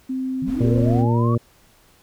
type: tone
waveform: sine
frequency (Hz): 260.5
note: C4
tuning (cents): -7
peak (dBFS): -22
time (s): 0.09-1.06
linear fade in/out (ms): 10
type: linear sweep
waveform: sine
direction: up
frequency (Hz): 137.5 to 1154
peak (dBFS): -26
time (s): 0.42-1.35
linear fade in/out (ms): 2
type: noise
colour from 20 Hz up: brown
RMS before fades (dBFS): -32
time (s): 0.45-1.05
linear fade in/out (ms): 50
type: harmonic tone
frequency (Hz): 117.4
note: A#2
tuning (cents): +13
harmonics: 1 / 2 / 3 / 4 / 5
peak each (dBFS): -17 / -22 / -26 / -28 / -32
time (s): 0.6-1.38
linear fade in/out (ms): 10
effects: pink hiss -55 dBFS RMS until 2.02 s